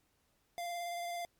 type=tone with vibrato; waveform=square; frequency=694 Hz; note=F5; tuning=11 cents flat; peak=-38 dBFS; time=0.58-1.25 s; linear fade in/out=0 ms; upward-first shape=square; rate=18 Hz; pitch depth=12 cents each way; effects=pink hiss -75 dBFS RMS until 1.39 s + MP3 96 kbps